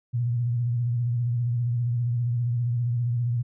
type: tone with vibrato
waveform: sine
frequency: 120 Hz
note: B2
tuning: 49 cents flat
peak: -22 dBFS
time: 0.13-3.43 s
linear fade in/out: 20 ms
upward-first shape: sine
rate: 15 Hz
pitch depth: 56 cents each way
effects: none